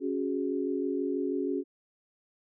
sine chord, C# suspended fourth, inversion none, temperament just, 277.2 / 369.6 / 415.8 Hz, C#4 / F#4 / G#4, 0 / -2 / +2 cents, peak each -31 / -32 / -34 dBFS, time 0-1.64 s, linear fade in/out 50 ms, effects none

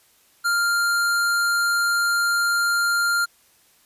square tone, 1396.9 Hz, F6, in tune, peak -19 dBFS, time 0.44-3.26 s, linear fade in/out 20 ms, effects white hiss -58 dBFS RMS until 3.85 s + resampled to 32000 Hz

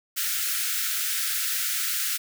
white high-pass noise, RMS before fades -27 dBFS, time 0.16-2.18 s, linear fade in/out 20 ms, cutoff 1300 Hz, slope 96 dB/octave, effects none

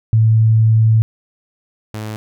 sine / sawtooth tone pair in turn, 111.1 / 107.87 Hz, A2 / A2, +17 / -34 cents, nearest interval minor second, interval 51 cents, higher first, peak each -8 / -20 dBFS, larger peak first, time 0.13-1.02 / 1.94-2.16 s, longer first, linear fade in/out 0 ms, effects none

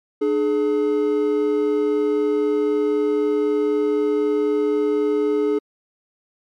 triangle tone pair together, 299.1 / 423 Hz, D4 / G#4, +32 / +32 cents, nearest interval tritone, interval 600 cents, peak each -20 / -16 dBFS, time 0.21-5.59 s, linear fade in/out 10 ms, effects MP3 96 kbps

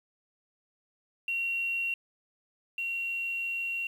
sine tone pair in turn, 2743 / 2743 Hz, F7 / F7, -32 / -32 cents, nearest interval unison, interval 0 cents, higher neither, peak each -28 / -30 dBFS, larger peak first, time 1.28-1.94 / 2.78-3.87 s, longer second, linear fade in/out 2 ms, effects 9-bit

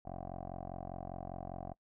10% pulse tone with low-pass filter, 45 Hz, F#1, 47 cents flat, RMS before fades -44 dBFS, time 0.05-1.74 s, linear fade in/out 10 ms, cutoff 750 Hz, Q 5.6, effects noise-tail reverb RT60 0.1 s tail -25 dB re dry

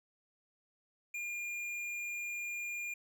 triangle tone with tanh clipping, 2411 Hz, D7, 45 cents sharp, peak -39 dBFS, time 1.14-2.94 s, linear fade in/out 5 ms, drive 16 dB, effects none

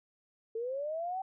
sine linear sweep, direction up, 440 to 776 Hz, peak -33 dBFS, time 0.55-1.22 s, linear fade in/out 5 ms, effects none

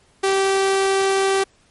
sawtooth tone, 388.3 Hz, G4, 16 cents flat, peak -12 dBFS, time 0.23-1.44 s, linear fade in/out 10 ms, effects pink hiss -57 dBFS RMS until 1.7 s + MP3 48 kbps

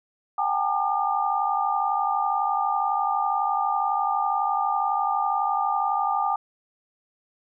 sine tone cluster, 761 / 813 / 891 / 1204 Hz, F#5 / G#5 / A5 / D6, +48 / -37 / +22 / +43 cents, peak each -29 / -25 / -29 / -26 dBFS, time 0.38-6.36 s, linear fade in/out 5 ms, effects none

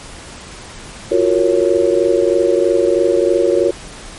sine chord, Gb major seventh, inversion third, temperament just, 346.9 / 370 / 462.5 / 555 Hz, F4 / Gb4 / Bb4 / Db5, -12 / 0 / -14 / +2 cents, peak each -16 dBFS, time 1.11-3.71 s, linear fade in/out 10 ms, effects pink hiss -34 dBFS RMS until 4.18 s + MP3 48 kbps

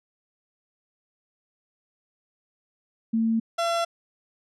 sine / 30% pulse tone pair in turn, 225.5 / 677.6 Hz, A3 / E5, +43 / +48 cents, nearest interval octave + perfect fifth, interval 1905 cents, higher second, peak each -20 dBFS, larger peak neither, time 3.13-3.4 / 3.58-3.85 s, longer neither, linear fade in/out 10 ms, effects low-pass 8000 Hz 12 dB/octave

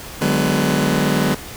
sawtooth chord, G# half-diminished seventh, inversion second, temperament just, 149.51 / 186.89 / 207.7 / 249.2 Hz, D3 / F#3 / G#3 / B3, +31 / +18 / 0 / +16 cents, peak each -17 dBFS, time 0.21-1.35 s, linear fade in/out 10 ms, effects pink hiss -34 dBFS RMS until 1.56 s

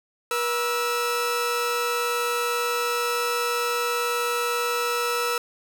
sawtooth tone pair together, 479.5 / 1318.5 Hz, A#4 / E6, +49 / 0 cents, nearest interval octave + tritone, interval 1751 cents, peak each -22 / -22 dBFS, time 0.31-5.38 s, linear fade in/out 2 ms, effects none

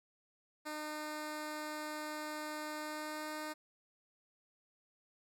10% pulse tone with pitch glide, 304.2 to 306.5 Hz, D#4 to D#4, -39 to -26 cents, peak -32 dBFS, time 0.65-3.54 s, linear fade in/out 20 ms, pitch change +13 cents, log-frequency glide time 2.78-3.28 s, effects none

